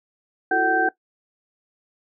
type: tone cluster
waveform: sine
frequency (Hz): 334.1 / 368.5 / 442.3 / 755 / 1560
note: E4 / F#4 / A4 / F#5 / G6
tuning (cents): +23 / -7 / +9 / +35 / -9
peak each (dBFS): -26 / -28 / -26 / -21 / -21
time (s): 0.51-0.89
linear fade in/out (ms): 5
effects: noise-tail reverb RT60 0.1 s tail -18 dB re dry